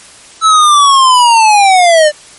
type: linear sweep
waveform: square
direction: down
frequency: 1318.5 to 587.3 Hz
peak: -4 dBFS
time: 0.41-2.12 s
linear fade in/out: 50 ms
effects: white hiss -36 dBFS RMS until 2.38 s + MP3 48 kbps